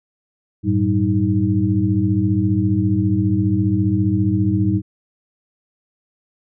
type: tone cluster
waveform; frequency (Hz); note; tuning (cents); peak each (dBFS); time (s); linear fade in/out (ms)
sine; 96.9 / 111.7 / 192.3 / 312.3; G2 / A2 / G3 / D#4; -20 / +27 / -33 / +7; -20; 0.63-4.82; 50
effects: none